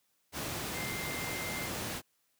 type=tone in noise; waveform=sine; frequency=2093 Hz; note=C7; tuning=in tune; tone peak=-40 dBFS; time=0.72-1.7 s; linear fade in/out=50 ms; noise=pink; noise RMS=-37 dBFS; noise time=0.32-2.02 s; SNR=-6 dB; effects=white hiss -75 dBFS RMS until 2.39 s + high-pass 80 Hz 12 dB/octave